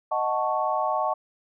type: chord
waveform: sine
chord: D# half-diminished seventh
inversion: none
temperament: equal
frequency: 622.3 / 740 / 880 / 1108.7 Hz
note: D#5 / F#5 / A5 / C#6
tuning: 0 / 0 / 0 / 0 cents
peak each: -28 dBFS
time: 0.11-1.14 s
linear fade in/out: 10 ms
effects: none